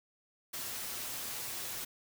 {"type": "noise with comb filter", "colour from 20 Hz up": "white", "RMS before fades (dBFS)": -40, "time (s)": [0.53, 1.85], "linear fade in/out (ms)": 10, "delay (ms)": 8.1, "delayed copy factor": 0.5, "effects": []}